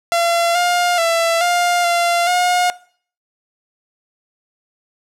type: tone with pitch steps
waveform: sawtooth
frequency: 682 / 707 / 668 / 704 / 691 / 717 Hz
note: F5 / F5 / E5 / F5 / F5 / F5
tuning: -41 / +21 / +23 / +14 / -19 / +45 cents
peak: -10 dBFS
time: 0.12-2.7 s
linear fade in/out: 0 ms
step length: 430 ms
effects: noise-tail reverb RT60 0.5 s tail -20 dB re dry + low-pass 11000 Hz 12 dB/octave